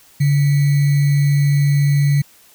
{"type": "tone with sample-and-hold", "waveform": "sine", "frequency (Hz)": 143, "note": "D3", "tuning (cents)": -46, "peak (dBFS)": -11, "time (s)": [0.2, 2.22], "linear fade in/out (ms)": 10, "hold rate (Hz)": 2100, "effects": ["white hiss -49 dBFS RMS until 2.54 s"]}